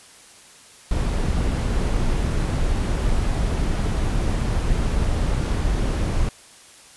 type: noise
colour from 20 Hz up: brown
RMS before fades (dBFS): -21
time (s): 0.91-6.29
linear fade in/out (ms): 2
effects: white hiss -47 dBFS RMS until 6.96 s + resampled to 24000 Hz